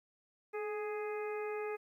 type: harmonic tone with a mistuned harmonic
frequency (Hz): 416.1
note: G#4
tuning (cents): +3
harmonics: 1 / 2 / 3 / 4 / 5 / 6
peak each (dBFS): -37 / -46 / -48 / -52 / -50 / -51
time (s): 0.53-1.77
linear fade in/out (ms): 20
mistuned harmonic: 1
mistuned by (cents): +38
effects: 12-bit